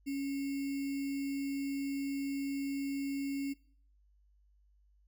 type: tone with sample-and-hold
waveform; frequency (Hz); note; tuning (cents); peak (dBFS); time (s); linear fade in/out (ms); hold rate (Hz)
sine; 277.2; C#4; 0; -33; 0.06-3.54; 20; 2450
effects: noise-tail reverb RT60 0.5 s tail -21 dB re dry + added 50 Hz sine -64 dBFS peak until 5.07 s